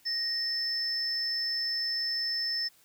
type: tone pair together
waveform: sine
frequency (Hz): 1864.7 / 5274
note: A#6 / E8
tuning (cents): 0 / 0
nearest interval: octave + tritone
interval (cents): 1800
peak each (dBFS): -37 / -28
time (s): 0.05-2.69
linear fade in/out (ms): 20
effects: tanh soft clip ceiling -22 dBFS + white hiss -62 dBFS RMS until 2.84 s